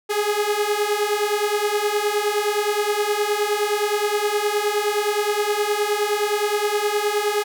sawtooth beating tone pair, 410.9 / 420.5 Hz, G#4 / G#4, -18 / +22 cents, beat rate 9.6 Hz, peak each -19 / -18 dBFS, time 0.09-7.44 s, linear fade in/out 20 ms, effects none

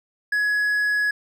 triangle tone, 1681 Hz, G#6, 20 cents sharp, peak -17 dBFS, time 0.32-1.11 s, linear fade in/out 5 ms, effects none

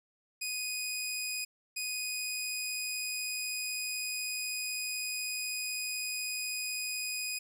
15% pulse tone pair in turn, 2489 / 2489 Hz, D#7 / D#7, 0 / 0 cents, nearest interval unison, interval 0 cents, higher neither, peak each -27 dBFS, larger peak neither, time 0.41-1.45 / 1.76-7.39 s, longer second, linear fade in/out 10 ms, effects none

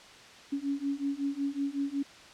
sine beating tone pair, 277.2 / 282.6 Hz, C#4 / C#4, 0 / +34 cents, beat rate 5.4 Hz, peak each -33 / -32 dBFS, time 0.52-2.03 s, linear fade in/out 10 ms, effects white hiss -51 dBFS RMS until 2.33 s + low-pass 5000 Hz 12 dB/octave

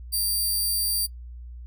5% pulse tone, 4699 Hz, D8, in tune, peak -16 dBFS, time 0.12-1.07 s, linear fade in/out 20 ms, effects noise-tail reverb RT60 0.1 s tail -20 dB re dry + added 60 Hz sine -37 dBFS peak until 1.66 s

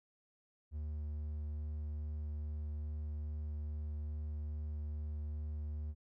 triangle tone, 75.2 Hz, D2, 42 cents sharp, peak -36 dBFS, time 0.71-5.95 s, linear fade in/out 50 ms, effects none

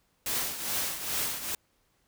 white noise with tremolo, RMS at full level -29 dBFS, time 0.26-1.55 s, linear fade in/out 2 ms, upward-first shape triangle, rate 2.4 Hz, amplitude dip 70%, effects pink hiss -71 dBFS RMS until 2.07 s

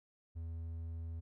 triangle tone, 82.41 Hz, E2, in tune, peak -38 dBFS, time 0.35-1.21 s, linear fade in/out 20 ms, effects none

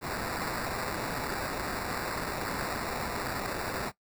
white noise with sample-and-hold, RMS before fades -34 dBFS, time 0.01-3.92 s, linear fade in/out 50 ms, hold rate 3150 Hz, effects noise-tail reverb RT60 0.1 s tail -18 dB re dry

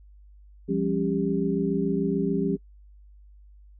sine tone cluster, 171.9 / 198.8 / 274 / 397.1 Hz, F3 / G3 / C#4 / G4, -27 / +25 / -20 / +22 cents, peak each -28 dBFS, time 0.68-2.57 s, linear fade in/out 20 ms, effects noise-tail reverb RT60 0.1 s tail -23 dB re dry + added 50 Hz sine -48 dBFS peak until 3.79 s

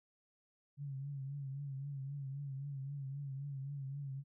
sine tone with vibrato, 138.59 Hz, C#3, in tune, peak -40 dBFS, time 0.77-4.24 s, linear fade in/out 50 ms, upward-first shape triangle, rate 3.8 Hz, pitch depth 76 cents each way, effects none

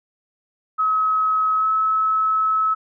sine tone with pitch glide, 1280 to 1294.9 Hz, D#6 to E6, +49 to -31 cents, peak -16 dBFS, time 0.78-2.75 s, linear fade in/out 20 ms, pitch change +20 cents, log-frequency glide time 1.57-1.67 s, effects none

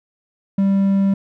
triangle tone, 196 Hz, G3, in tune, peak -11 dBFS, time 0.58-1.14 s, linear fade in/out 5 ms, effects none

